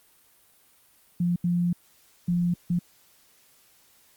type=tone bursts at uneven times; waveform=sine; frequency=174.61 Hz; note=F3; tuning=in tune; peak=-21 dBFS; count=4; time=1.2-1.36 / 1.44-1.73 / 2.28-2.54 / 2.7-2.79 s; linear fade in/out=5 ms; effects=white hiss -60 dBFS RMS until 4.16 s + Opus 32 kbps